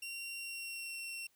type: tone with pitch glide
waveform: sawtooth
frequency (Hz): 2753 to 2721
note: F7 to F7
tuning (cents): -25 to -46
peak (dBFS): -38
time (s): 0.02-1.27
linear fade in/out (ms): 5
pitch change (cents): -21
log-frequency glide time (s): 0.39-0.97
effects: white hiss -73 dBFS RMS until 1.35 s